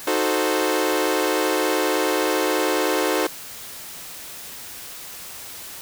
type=chord; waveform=sawtooth; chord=D# diminished seventh; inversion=none; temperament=equal; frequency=311.1 / 370 / 440 / 523.3 Hz; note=D#4 / F#4 / A4 / C5; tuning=0 / 0 / 0 / 0 cents; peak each=-21 dBFS; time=0.07-3.27 s; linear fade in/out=5 ms; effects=white hiss -37 dBFS RMS until 5.81 s